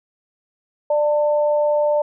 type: tone pair together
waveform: sine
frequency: 593 / 894.4 Hz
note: D5 / A5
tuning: +17 / +28 cents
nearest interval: perfect fifth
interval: 711 cents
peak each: -15 / -25 dBFS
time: 0.9-2.02 s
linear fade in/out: 5 ms
effects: none